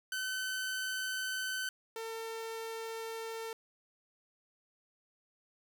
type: tone pair in turn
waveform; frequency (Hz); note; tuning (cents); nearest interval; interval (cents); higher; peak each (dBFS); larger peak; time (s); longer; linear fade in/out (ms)
sawtooth; 1522 / 451.1; F#6 / A4; +48 / +43; octave + major sixth; 2105; first; -31 / -35; first; 0.12-1.69 / 1.96-3.53; neither; 2
effects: none